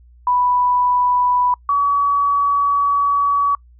sine tone pair in turn, 987.8 / 1135.5 Hz, B5 / C#6, 0 / +41 cents, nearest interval major second, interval 241 cents, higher second, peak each -13 dBFS, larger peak neither, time 0.27-1.54 / 1.69-3.55 s, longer second, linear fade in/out 2 ms, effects noise-tail reverb RT60 0.1 s tail -26 dB re dry + added 60 Hz sine -44 dBFS peak until 3.79 s

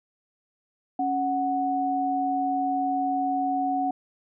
sine tone pair together, 276.6 / 740 Hz, C#4 / F#5, -4 / 0 cents, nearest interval octave + perfect fourth, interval 1704 cents, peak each -28 / -24 dBFS, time 0.99-3.91 s, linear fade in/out 5 ms, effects none

